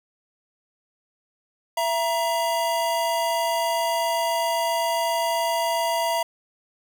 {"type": "tone pair together", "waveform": "square", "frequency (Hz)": [669, 946.1], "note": ["E5", "A#5"], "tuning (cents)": [25, 25], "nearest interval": "tritone", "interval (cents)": 600, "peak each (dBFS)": -25, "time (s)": [1.77, 6.23], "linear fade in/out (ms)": 5, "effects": []}